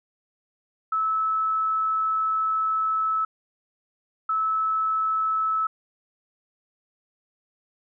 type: tone bursts at uneven times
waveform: sine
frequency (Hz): 1303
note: E6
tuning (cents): -20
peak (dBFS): -21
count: 2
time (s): 0.92-3.25 / 4.29-5.67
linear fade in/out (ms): 5
effects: none